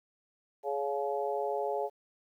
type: harmonic tone with a mistuned harmonic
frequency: 140 Hz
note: C#3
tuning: 18 cents sharp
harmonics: 3 / 4 / 5 / 6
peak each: -34 / -35 / -36 / -37 dBFS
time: 0.63-1.9 s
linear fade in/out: 50 ms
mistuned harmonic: 6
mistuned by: +26 cents
effects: 11-bit